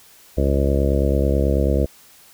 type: harmonic tone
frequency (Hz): 69.2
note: C#2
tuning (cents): -2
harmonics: 1 / 2 / 3 / 4 / 5 / 6 / 7 / 8 / 9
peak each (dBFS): -18 / -25 / -26 / -27 / -26 / -30 / -25 / -27 / -29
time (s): 0.37-1.86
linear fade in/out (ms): 10
effects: white hiss -49 dBFS RMS until 2.33 s